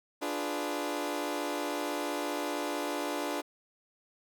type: chord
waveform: 20% pulse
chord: D diminished seventh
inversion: none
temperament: equal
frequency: 293.7 / 349.2 / 415.3 / 493.9 Hz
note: D4 / F4 / Ab4 / Cb5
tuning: 0 / 0 / 0 / 0 cents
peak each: -30 / -33 / -35 / -35 dBFS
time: 0.21-3.42 s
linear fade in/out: 20 ms
effects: none